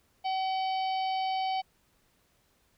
harmonic tone, 760 Hz, F#5, 46 cents sharp, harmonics 1 / 3 / 4 / 5 / 6 / 7, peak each -28 / -42 / -41 / -50 / -44 / -54 dBFS, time 0.24-1.62 s, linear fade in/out 20 ms, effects pink hiss -69 dBFS RMS until 2.77 s

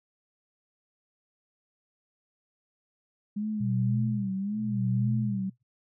sine tone with vibrato, 202.6 Hz, G#3, 43 cents flat, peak -28 dBFS, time 3.36-5.5 s, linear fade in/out 10 ms, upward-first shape sine, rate 1.8 Hz, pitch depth 110 cents each way
sine tone with tremolo, 121.6 Hz, B2, 26 cents flat, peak -24 dBFS, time 3.6-5.63 s, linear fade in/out 10 ms, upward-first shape sine, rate 0.88 Hz, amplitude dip 100%
effects none

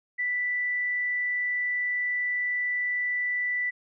sine tone, 1975.5 Hz, B6, in tune, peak -25 dBFS, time 0.18-3.71 s, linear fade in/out 20 ms, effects none

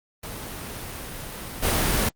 pink noise with level steps, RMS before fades -35 / -22 dBFS, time 0.23-2.09 s, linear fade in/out 5 ms, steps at 1.62 s, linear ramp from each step 20 ms, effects Opus 32 kbps

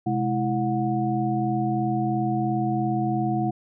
sine tone cluster, 128.4 / 211.4 / 328.9 / 729 Hz, C3 / G#3 / E4 / F#5, -32 / +31 / -4 / -26 cents, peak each -27 dBFS, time 0.06-3.51 s, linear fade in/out 10 ms, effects none

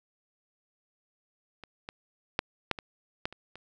clicks, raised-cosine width 0.3 ms, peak -28 / -22 / -9 / -10 / -22 / -14 / -29 / -29 dBFS, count 8, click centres 1.637 / 1.889 / 2.391 / 2.713 / 2.788 / 3.255 / 3.326 / 3.556 s, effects none

